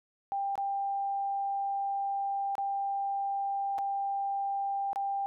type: tone with dropouts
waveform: sine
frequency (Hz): 793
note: G5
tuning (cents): +20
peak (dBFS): -29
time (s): 0.32-5.26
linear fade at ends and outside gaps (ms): 0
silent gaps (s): 0.555-0.578 / 2.553-2.581 / 3.782-3.787 / 4.931-4.959
effects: none